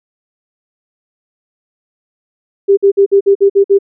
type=tone bursts; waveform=sine; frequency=396.8 Hz; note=G4; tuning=21 cents sharp; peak=-4 dBFS; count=8; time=2.68-3.788 s; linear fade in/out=20 ms; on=93 ms; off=52 ms; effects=none